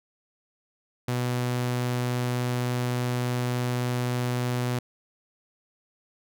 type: tone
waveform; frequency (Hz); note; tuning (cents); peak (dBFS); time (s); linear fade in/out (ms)
sawtooth; 123.47; B2; 0; -21; 1.08-4.79; 5
effects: none